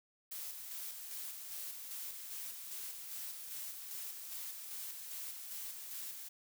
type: noise with tremolo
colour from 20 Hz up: blue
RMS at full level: -44 dBFS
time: 0.31-6.29 s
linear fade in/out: 10 ms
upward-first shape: square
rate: 2.5 Hz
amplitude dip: 35%
effects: none